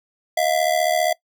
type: ring-modulated tone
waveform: square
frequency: 671 Hz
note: E5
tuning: 31 cents sharp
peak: -15 dBFS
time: 0.37-1.13 s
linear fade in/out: 5 ms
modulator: 37.5 Hz
effects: noise-tail reverb RT60 0.1 s tail -21 dB re dry